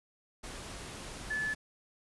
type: tone in noise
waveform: sine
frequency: 1730 Hz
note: A6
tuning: 30 cents flat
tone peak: -31 dBFS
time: 1.3-1.54 s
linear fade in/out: 10 ms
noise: pink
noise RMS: -44 dBFS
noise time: 0.43-1.55 s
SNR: +10 dB
effects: resampled to 24000 Hz